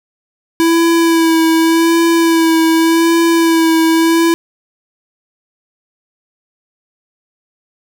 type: tone with vibrato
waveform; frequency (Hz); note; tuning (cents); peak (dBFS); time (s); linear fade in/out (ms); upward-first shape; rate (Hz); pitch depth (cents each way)
square; 329.6; E4; 0; -9; 0.6-4.34; 0; sine; 0.86; 25
effects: 8-bit